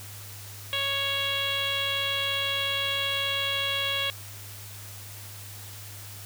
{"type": "tone with low-pass filter", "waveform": "10% pulse", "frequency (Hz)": 554.4, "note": "C#5", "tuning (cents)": 0, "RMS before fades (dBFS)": -28, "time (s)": [0.73, 4.1], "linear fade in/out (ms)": 0, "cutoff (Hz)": 3400, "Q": 5.2, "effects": ["added 101 Hz sine -43 dBFS peak until 6.25 s", "white hiss -44 dBFS RMS until 6.25 s"]}